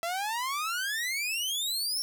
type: exponential sweep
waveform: sawtooth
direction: up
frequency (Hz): 659.3 to 5530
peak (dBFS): -26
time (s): 0.03-2.02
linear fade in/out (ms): 0
effects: none